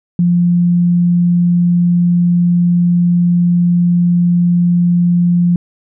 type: tone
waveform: sine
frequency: 174.61 Hz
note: F3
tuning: in tune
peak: -8 dBFS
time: 0.19-5.56 s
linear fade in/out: 2 ms
effects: none